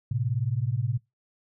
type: beating tone pair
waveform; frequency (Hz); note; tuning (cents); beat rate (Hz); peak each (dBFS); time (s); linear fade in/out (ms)
sine; 110.8 / 129.8; A2 / C3; +13 / -13; 19; -27; 0.11-0.98; 5
effects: noise-tail reverb RT60 0.2 s tail -24 dB re dry